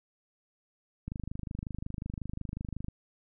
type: click train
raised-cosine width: 5 ms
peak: -24 dBFS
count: 47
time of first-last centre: 1.08-2.884 s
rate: 25.5 Hz
effects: none